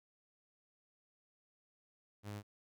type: tone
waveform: sawtooth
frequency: 103.3 Hz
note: G#2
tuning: 9 cents flat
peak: -39 dBFS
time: 2.23-2.43 s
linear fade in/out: 50 ms
effects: none